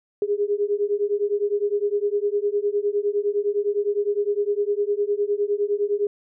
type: beating tone pair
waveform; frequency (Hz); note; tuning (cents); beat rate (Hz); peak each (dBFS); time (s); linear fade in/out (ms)
sine; 405.3 / 415.1; G#4 / G#4; -42 / -1; 9.8; -23; 0.22-6.07; 2
effects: none